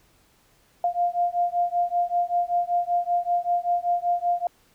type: beating tone pair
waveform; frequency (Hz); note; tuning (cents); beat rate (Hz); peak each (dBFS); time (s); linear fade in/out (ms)
sine; 698.5 / 703.7; F5 / F5; 0 / +13; 5.2; -24 / -24; 0.84-4.47; 2
effects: pink hiss -61 dBFS RMS until 4.74 s